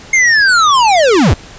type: linear sweep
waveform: square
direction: down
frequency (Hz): 2151 to 55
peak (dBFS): -7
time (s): 0.13-1.34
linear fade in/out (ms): 5
effects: pink hiss -35 dBFS RMS until 1.58 s + resampled to 16000 Hz